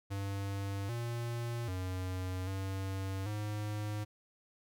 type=tone with pitch steps; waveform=square; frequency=98.9 / 118.1 / 92.4 / 96.2 / 105.3 Hz; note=G2 / A#2 / F#2 / G2 / G#2; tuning=+16 / +23 / -2 / -32 / +24 cents; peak=-36 dBFS; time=0.1-4.05 s; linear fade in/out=20 ms; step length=790 ms; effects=none